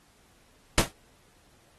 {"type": "noise with exponential decay", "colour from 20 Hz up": "pink", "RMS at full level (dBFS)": -17, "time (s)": [0.78, 0.92], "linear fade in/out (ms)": 0, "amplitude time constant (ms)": 29, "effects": ["pink hiss -62 dBFS RMS until 1.78 s", "AAC 32 kbps"]}